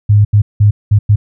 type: tone bursts at uneven times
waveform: sine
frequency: 103.83 Hz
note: G#2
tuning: in tune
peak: -4 dBFS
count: 5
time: 0.09-0.25 / 0.33-0.42 / 0.6-0.71 / 0.91-0.99 / 1.09-1.16 s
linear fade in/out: 10 ms
effects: none